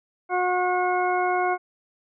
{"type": "harmonic tone", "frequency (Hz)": 362.3, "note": "F#4", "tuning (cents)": -36, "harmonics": [1, 2, 3, 4, 6], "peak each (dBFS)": [-26, -23, -29, -30, -33], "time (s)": [0.29, 1.58], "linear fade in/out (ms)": 50, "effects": []}